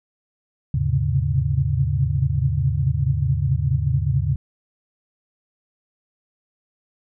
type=tone cluster; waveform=sine; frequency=78.8 / 103.7 / 129.9 / 134.6 / 143.9 Hz; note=D#2 / G#2 / C3 / C3 / D3; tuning=+23 / -2 / -12 / +49 / -35 cents; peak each=-24 dBFS; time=0.74-4.36 s; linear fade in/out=5 ms; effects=none